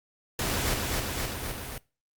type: noise with echo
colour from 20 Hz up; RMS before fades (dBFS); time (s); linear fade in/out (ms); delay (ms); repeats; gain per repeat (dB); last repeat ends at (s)
pink; -29; 0.39-0.74; 2; 260; 4; -2; 1.78
effects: noise-tail reverb RT60 0.3 s tail -22 dB re dry + Opus 48 kbps